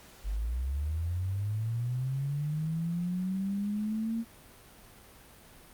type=linear sweep; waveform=sine; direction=up; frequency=46.25 to 231.4 Hz; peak=-29 dBFS; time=0.23-4.25 s; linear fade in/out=50 ms; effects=pink hiss -54 dBFS RMS until 5.73 s + Opus 48 kbps